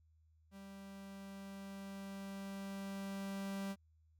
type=tone with level ramp; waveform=45% pulse; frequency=196 Hz; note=G3; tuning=in tune; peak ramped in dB=-51 to -39 dBFS; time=0.51-3.76 s; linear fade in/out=50 ms; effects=added 79 Hz sine -67 dBFS peak until 4.19 s